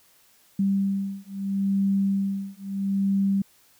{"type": "beating tone pair", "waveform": "sine", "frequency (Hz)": [196, 196.76], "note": ["G3", "G3"], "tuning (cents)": [0, 7], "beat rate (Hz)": 0.76, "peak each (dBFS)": -25, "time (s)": [0.59, 3.42], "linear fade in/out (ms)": 5, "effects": ["white hiss -59 dBFS RMS until 3.79 s"]}